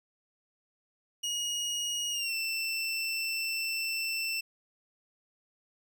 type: tone with pitch glide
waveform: 25% pulse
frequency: 2884 to 2675 Hz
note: F#7 to E7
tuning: -45 to +25 cents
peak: -27 dBFS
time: 1.23-4.41 s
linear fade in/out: 10 ms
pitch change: -130 cents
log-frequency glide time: 2.11-2.34 s
effects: none